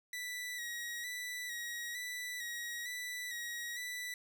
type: tone with vibrato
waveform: sawtooth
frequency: 1937 Hz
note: B6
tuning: 34 cents flat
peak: -36 dBFS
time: 0.13-4.14 s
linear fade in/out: 2 ms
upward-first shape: square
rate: 1.1 Hz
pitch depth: 34 cents each way
effects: none